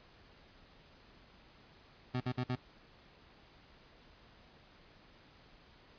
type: tone bursts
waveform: 25% pulse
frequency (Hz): 125.7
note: B2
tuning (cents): +31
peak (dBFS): -29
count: 4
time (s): 2.14-2.557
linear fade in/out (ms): 10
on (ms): 66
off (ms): 51
effects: pink hiss -61 dBFS RMS until 5.98 s + resampled to 11025 Hz